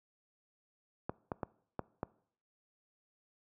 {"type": "clicks", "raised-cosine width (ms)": 1, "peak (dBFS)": -21, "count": 5, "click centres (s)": [1.095, 1.318, 1.432, 1.793, 2.031], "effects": ["noise-tail reverb RT60 0.6 s tail -22 dB re dry", "high-pass 80 Hz 12 dB/octave"]}